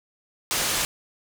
white low-pass noise, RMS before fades -25 dBFS, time 0.51-0.85 s, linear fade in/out 0 ms, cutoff 8800 Hz, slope 12 dB/octave, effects none

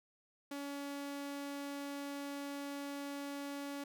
sawtooth tone, 282.7 Hz, C#4, 34 cents sharp, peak -37 dBFS, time 0.51-3.84 s, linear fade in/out 5 ms, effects none

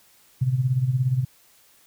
sine tone with tremolo, 128.4 Hz, C3, 32 cents flat, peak -16 dBFS, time 0.41-1.25 s, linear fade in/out 10 ms, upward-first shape sine, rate 17 Hz, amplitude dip 70%, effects white hiss -57 dBFS RMS until 1.86 s

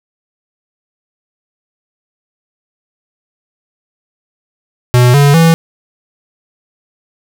square tone with pitch steps, 123.47 / 142.65 / 164.81 Hz, B2 / C#3 / E3, 0 / +50 / 0 cents, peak -5 dBFS, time 4.94-5.54 s, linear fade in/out 0 ms, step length 200 ms, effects none

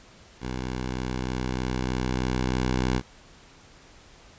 10% pulse tone with level ramp, 63.2 Hz, B1, 41 cents sharp, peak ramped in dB -22 to -14 dBFS, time 0.4-3.02 s, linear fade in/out 50 ms, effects pink hiss -52 dBFS RMS until 4.38 s + resampled to 16000 Hz

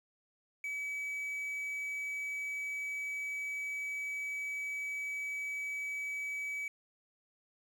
triangle tone with quantisation, 2284 Hz, D7, 49 cents flat, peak -34 dBFS, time 0.64-6.68 s, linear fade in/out 2 ms, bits 10, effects none

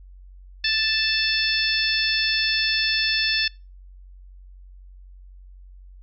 harmonic tone, 880 Hz, A5, in tune, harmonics 2 / 3 / 4 / 5 / 6, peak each -26 / -26 / -26 / -26 / -26 dBFS, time 0.64-3.48 s, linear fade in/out 5 ms, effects noise-tail reverb RT60 0.3 s tail -26 dB re dry + added 46 Hz sine -42 dBFS peak until 6.02 s

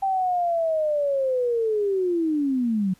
sine linear sweep, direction down, 784 to 180 Hz, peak -20 dBFS, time 0.02-2.94 s, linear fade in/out 10 ms, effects pink hiss -58 dBFS RMS until 2.99 s + resampled to 32000 Hz

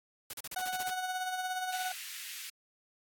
white noise bursts, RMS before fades -41 dBFS, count 9, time 0.3-0.902 s, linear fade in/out 2 ms, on 34 ms, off 37 ms
30% pulse tone with tremolo, 740 Hz, F#5, in tune, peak -29 dBFS, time 0.56-1.92 s, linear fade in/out 5 ms, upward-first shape sine, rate 17 Hz, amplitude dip 45%
pink high-pass noise, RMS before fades -44 dBFS, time 1.72-2.5 s, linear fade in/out 5 ms, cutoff 1900 Hz, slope 24 dB/octave
effects AAC 64 kbps

